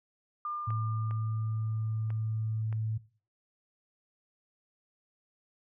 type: tone with exponential decay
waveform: sine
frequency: 1200 Hz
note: D6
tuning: 37 cents sharp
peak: -32 dBFS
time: 0.45-2.62 s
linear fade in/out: 2 ms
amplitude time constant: 470 ms
type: tone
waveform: sine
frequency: 110 Hz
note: A2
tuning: in tune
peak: -29 dBFS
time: 0.67-2.98 s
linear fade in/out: 10 ms
type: clicks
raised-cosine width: 0.5 ms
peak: -32 dBFS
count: 4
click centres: 0.705 / 1.11 / 2.104 / 2.727 s
effects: noise-tail reverb RT60 0.4 s tail -19 dB re dry